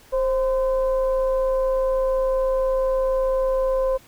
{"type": "tone with frequency modulation", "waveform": "sine", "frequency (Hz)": 527, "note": "C5", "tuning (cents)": 12, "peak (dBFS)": -18, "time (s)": [0.12, 3.98], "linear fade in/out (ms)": 20, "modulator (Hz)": 499, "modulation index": 0.48, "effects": ["pink hiss -51 dBFS RMS until 4.07 s"]}